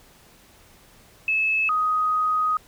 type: tone pair in turn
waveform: sine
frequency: 2600 / 1251.4 Hz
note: E7 / D#6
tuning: -24 / +10 cents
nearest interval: octave + minor second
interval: 1266 cents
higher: first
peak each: -19 dBFS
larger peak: neither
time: 1.28-1.69 / 1.69-2.57 s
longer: second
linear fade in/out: 2 ms
effects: pink hiss -53 dBFS RMS until 2.67 s